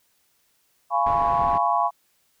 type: chord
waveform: sine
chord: C# dominant seventh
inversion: first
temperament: just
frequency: 693 / 831.5 / 997.9 / 1108.7 Hz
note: E#5 / G#5 / B5 / C#6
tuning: -14 / +2 / +18 / 0 cents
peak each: -24 dBFS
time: 0.9-1.91 s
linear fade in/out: 50 ms
type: low-pass noise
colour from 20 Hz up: pink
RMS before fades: -34 dBFS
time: 1.06-1.58 s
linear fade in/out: 5 ms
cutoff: 1700 Hz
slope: 12 dB/octave
effects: white hiss -66 dBFS RMS until 2.4 s